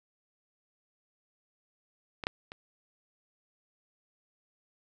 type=clicks; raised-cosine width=0.3 ms; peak=-20 / -11 / -26 dBFS; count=3; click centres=2.238 / 2.269 / 2.519 s; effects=none